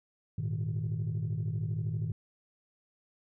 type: chord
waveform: sine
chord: Ab suspended second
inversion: none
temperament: equal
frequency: 103.83 / 116.54 / 155.56 Hz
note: Ab2 / Bb2 / Eb3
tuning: 0 / 0 / 0 cents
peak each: -33 dBFS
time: 0.38-2.12 s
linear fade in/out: 5 ms
effects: tanh soft clip ceiling -26 dBFS